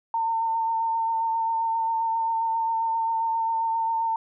sine tone with vibrato, 906 Hz, A#5, 50 cents flat, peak -22 dBFS, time 0.14-4.16 s, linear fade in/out 2 ms, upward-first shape sine, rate 7.5 Hz, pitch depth 18 cents each way, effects none

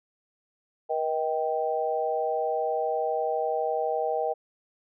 sine tone cluster, 478.3 / 630 / 782 Hz, A#4 / D#5 / G5, +44 / +21 / -4 cents, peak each -29 dBFS, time 0.89-4.34 s, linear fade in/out 20 ms, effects none

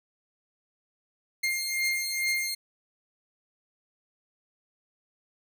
sawtooth beating tone pair, 2116 / 2118.3 Hz, C7 / C7, +19 / +21 cents, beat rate 2.3 Hz, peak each -28 / -25 dBFS, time 1.43-2.55 s, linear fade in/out 10 ms, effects none

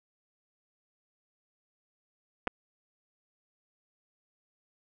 clicks, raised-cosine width 0.5 ms, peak -15 dBFS, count 2, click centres 2.472 / 2.476 s, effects none

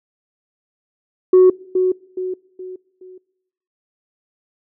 sine tone with echo, 369.5 Hz, F#4, 2 cents flat, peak -4 dBFS, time 1.33-1.5 s, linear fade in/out 5 ms, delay 420 ms, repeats 4, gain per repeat -8 dB, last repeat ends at 3.18 s, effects noise-tail reverb RT60 0.9 s tail -24 dB re dry + tanh soft clip ceiling -4 dBFS

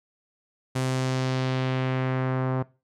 sawtooth tone with low-pass filter sweep, 130 Hz, C3, 11 cents flat, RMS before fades -26 dBFS, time 0.75-2.63 s, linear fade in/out 10 ms, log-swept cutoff 9800 to 1100 Hz, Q 1.2, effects noise-tail reverb RT60 0.3 s tail -20 dB re dry

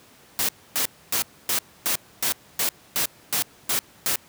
white noise bursts, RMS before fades -23 dBFS, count 11, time 0.39-4.157 s, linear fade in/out 0 ms, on 97 ms, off 270 ms, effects pink hiss -52 dBFS RMS until 4.28 s + high-pass 100 Hz 12 dB/octave

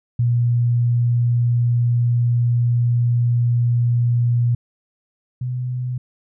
sine tone pair in turn, 119.9 / 125.22 Hz, A#2 / B2, +49 / +24 cents, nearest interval minor second, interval 75 cents, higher second, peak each -14 / -21 dBFS, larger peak first, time 0.19-4.55 / 5.41-5.98 s, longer first, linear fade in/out 5 ms, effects none

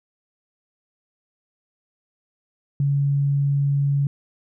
sine tone, 140.9 Hz, C#3, 29 cents sharp, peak -17 dBFS, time 2.8-4.07 s, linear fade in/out 2 ms, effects none

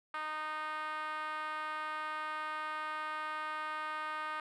5% pulse tone with band-pass filter, 308.4 Hz, D#4, 15 cents flat, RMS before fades -39 dBFS, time 0.14-4.4 s, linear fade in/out 2 ms, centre 1200 Hz, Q 2.7, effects none

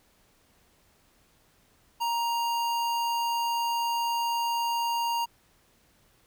square tone with notch filter, 936 Hz, A#5, 7 cents sharp, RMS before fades -28 dBFS, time 2-5.26 s, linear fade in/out 20 ms, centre 9200 Hz, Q 1.9, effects pink hiss -64 dBFS RMS until 6.26 s

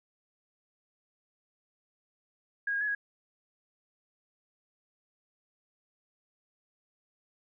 sine tone with pitch steps, 1640 / 1630 / 1697 / 1653 Hz, G#6 / G#6 / G#6 / G#6, -22 / -33 / +37 / -9 cents, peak -28 dBFS, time 2.67-2.95 s, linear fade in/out 5 ms, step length 70 ms, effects none

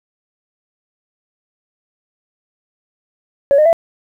sine tone with pitch steps, 560 / 610.7 / 666 Hz, C#5 / D#5 / E5, +18 / -32 / +18 cents, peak -6 dBFS, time 3.51-3.729 s, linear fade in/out 0 ms, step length 73 ms, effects tanh soft clip ceiling -4 dBFS + 8-bit

